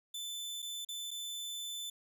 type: tone with dropouts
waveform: sawtooth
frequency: 3520 Hz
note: A7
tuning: in tune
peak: -36 dBFS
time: 0.14-1.9 s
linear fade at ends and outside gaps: 5 ms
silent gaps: 0.621-0.625 / 0.849-0.887 / 1.108-1.112 s
effects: none